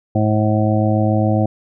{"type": "harmonic tone", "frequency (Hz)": 107.3, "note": "A2", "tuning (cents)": -43, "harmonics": [1, 2, 3, 5, 6, 7], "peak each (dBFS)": [-16, -19, -21, -23, -24, -24], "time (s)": [0.15, 1.46], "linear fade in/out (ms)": 5, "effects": []}